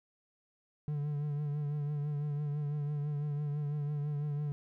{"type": "tone with vibrato", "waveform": "triangle", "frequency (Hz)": 146.83, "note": "D3", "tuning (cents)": 0, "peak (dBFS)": -30, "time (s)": [0.88, 4.52], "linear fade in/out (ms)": 0, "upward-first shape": "triangle", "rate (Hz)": 6, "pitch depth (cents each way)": 47, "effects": []}